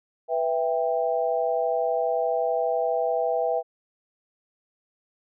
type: chord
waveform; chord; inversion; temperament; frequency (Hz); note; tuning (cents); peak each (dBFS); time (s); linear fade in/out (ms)
sine; E minor; second; just; 494.4 / 659.3 / 791.1; B4 / E5 / G5; +2 / 0 / +16; -26 / -25 / -28; 0.28-3.63; 50
effects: none